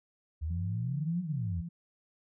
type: exponential two-way sweep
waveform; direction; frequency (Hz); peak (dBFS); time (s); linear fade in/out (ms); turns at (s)
sine; up then down; 74.2 to 185.1 to 77.5; -31; 0.41-1.62; 20; 1.21
type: tone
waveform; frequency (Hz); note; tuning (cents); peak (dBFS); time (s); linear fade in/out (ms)
sine; 170; F3; -46; -37; 0.5-1.69; 10
effects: none